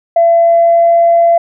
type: tone with pitch glide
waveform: sine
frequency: 675 to 679.3 Hz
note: E5 to F5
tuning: +41 to -48 cents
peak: -4 dBFS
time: 0.16-1.38 s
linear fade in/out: 5 ms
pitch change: +11 cents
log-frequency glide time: 0.4-0.96 s
effects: tanh soft clip ceiling 0 dBFS